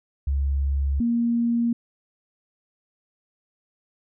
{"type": "tone pair in turn", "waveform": "sine", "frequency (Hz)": [69.3, 234.9], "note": ["C#2", "A#3"], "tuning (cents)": [0, 13], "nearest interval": "octave + major sixth", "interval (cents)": 2113, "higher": "second", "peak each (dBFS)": [-20, -19], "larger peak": "second", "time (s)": [[0.27, 1], [1, 1.73]], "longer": "neither", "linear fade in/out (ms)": 5, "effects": []}